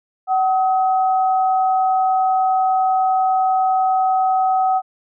sine tone pair together, 755 / 1268.4 Hz, F#5 / D#6, +35 / +33 cents, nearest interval major sixth, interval 898 cents, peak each -14 / -25 dBFS, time 0.27-4.82 s, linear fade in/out 50 ms, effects none

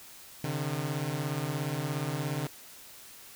sawtooth beating tone pair, 134.4 / 151.4 Hz, C3 / D#3, +47 / -47 cents, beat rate 17 Hz, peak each -30 / -29 dBFS, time 0.44-2.47 s, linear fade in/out 2 ms, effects white hiss -50 dBFS RMS until 3.35 s

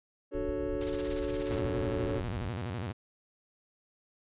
triangle chord, D major seventh, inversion none, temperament equal, 293.7 / 370 / 440 / 554.4 Hz, D4 / F#4 / A4 / C#5, 0 / 0 / 0 / 0 cents, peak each -35 dBFS, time 0.31-2.22 s, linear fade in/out 50 ms
pink low-pass noise, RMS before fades -41 dBFS, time 0.34-2.51 s, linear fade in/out 0 ms, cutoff 100 Hz, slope 12 dB/octave
white noise with tremolo, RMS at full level -41 dBFS, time 0.81-1.59 s, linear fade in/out 2 ms, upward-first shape square, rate 17 Hz, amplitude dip 55%
sawtooth tone with vibrato, 104.7 Hz, G#2, 15 cents sharp, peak -30 dBFS, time 1.49-2.93 s, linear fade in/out 20 ms, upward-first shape square, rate 12 Hz, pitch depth 250 cents each way
effects resampled to 8000 Hz

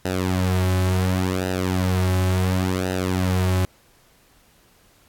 sawtooth tone with flanger, 92.5 Hz, F#2, in tune, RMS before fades -21 dBFS, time 0.05-3.65 s, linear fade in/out 0 ms, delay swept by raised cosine 0.89 to 4.29 ms, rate 0.7 Hz, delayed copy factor -0.8, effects pink hiss -57 dBFS RMS until 5.08 s + AAC 64 kbps

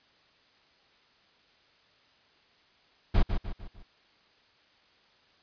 brown noise with echo, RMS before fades -20 dBFS, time 3.14-3.23 s, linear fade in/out 10 ms, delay 150 ms, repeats 4, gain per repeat -7 dB, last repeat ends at 3.83 s, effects white hiss -63 dBFS RMS until 5.42 s + resampled to 11025 Hz

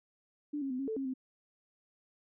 sine tone with pitch steps, 294.1 / 272.3 / 254 / 272.5 / 440.4 / 270 / 259.9 Hz, D4 / C#4 / B3 / C#4 / A4 / C#4 / C4, +3 / -31 / +49 / -29 / +2 / -45 / -11 cents, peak -33 dBFS, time 0.53-1.139 s, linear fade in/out 10 ms, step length 87 ms, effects none

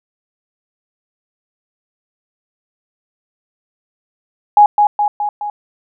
sine tone with echo, 830.6 Hz, G#5, in tune, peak -3 dBFS, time 4.57-4.66 s, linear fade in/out 2 ms, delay 210 ms, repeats 4, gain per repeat -4 dB, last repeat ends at 5.5 s, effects none

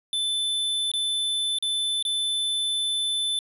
square tone with dropouts, 3520 Hz, A7, in tune, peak -24 dBFS, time 0.13-3.39 s, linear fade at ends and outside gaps 1 ms, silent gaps 0.916-0.937 / 1.586-1.625 / 2.026-2.051 s, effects resampled to 32000 Hz

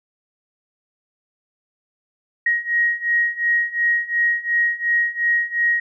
sine beating tone pair, 1885 / 1887.8 Hz, A#6 / A#6, +19 / +21 cents, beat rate 2.8 Hz, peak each -21 / -19 dBFS, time 2.46-5.8 s, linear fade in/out 5 ms, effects none

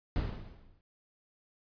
brown noise with exponential decay, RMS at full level -28 dBFS, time 0.16-0.81 s, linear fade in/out 1 ms, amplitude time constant 140 ms, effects resampled to 11025 Hz

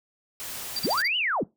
white noise, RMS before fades -36 dBFS, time 0.4-1.02 s, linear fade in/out 0 ms
triangle tone bursts, 4699 Hz, D8, in tune, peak -25 dBFS, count 5, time 0.76-1.078 s, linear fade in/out 5 ms, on 34 ms, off 37 ms
sine linear two-way sweep, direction up then down, 100.5 to 3055 to 100.5 Hz, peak -23 dBFS, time 0.84-1.44 s, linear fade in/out 10 ms, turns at 1.17 s
effects noise-tail reverb RT60 0.2 s tail -21 dB re dry

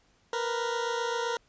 20% pulse tone pair together, 466.2 / 493.9 Hz, A#4 / B4, 0 / 0 cents, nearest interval minor second, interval 100 cents, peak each -25 / -29 dBFS, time 0.33-1.37 s, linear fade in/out 2 ms, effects pink hiss -66 dBFS RMS until 1.48 s + resampled to 16000 Hz

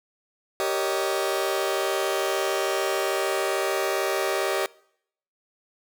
sawtooth chord, Eb dominant seventh, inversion first, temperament just, 388.9 / 466.7 / 560 / 622.3 Hz, G4 / Bb4 / Db5 / Eb5, -14 / +2 / +18 / 0 cents, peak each -23 / -28 / -26 / -25 dBFS, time 0.6-4.66 s, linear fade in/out 0 ms, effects noise-tail reverb RT60 0.7 s tail -23 dB re dry

